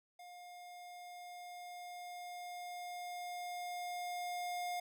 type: tone with level ramp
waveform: square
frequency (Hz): 711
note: F5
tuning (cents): +31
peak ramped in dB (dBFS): -52 to -38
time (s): 0.19-4.8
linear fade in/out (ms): 5
effects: none